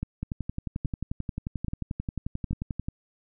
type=two click trains; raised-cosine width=5 ms; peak=-17 / -18 dBFS; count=4 / 31; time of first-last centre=0.03-2.509 / 0.23-2.885 s; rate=1.21 / 11.3 Hz; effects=none